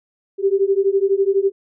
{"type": "beating tone pair", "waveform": "sine", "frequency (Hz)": [386.3, 398.3], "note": ["G4", "G4"], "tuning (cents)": [-25, 28], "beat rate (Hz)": 12, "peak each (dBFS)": -17, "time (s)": [0.38, 1.52], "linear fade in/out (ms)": 50, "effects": []}